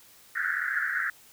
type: band-pass noise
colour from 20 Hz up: pink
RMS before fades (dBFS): -29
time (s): 0.35-1.1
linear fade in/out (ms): 5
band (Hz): 1400 to 1900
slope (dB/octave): 96
effects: white hiss -55 dBFS RMS until 1.32 s